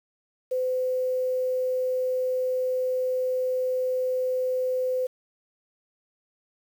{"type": "tone with quantisation", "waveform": "sine", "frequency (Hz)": 510, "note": "C5", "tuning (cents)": -44, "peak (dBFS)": -23, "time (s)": [0.51, 5.07], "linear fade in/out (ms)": 10, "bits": 8, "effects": []}